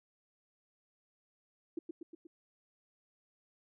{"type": "tone with echo", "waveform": "sine", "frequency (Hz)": 332.5, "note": "E4", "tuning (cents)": 15, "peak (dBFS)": -34, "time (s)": [1.77, 1.79], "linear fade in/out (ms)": 5, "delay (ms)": 120, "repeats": 4, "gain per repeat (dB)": -4, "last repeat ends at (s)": 2.27, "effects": []}